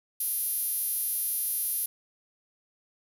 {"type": "tone with high-pass filter", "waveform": "5% pulse", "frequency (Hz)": 402.9, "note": "G4", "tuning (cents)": 48, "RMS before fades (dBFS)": -30, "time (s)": [0.2, 1.86], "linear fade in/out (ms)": 5, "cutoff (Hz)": 11000, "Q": 3.2, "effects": []}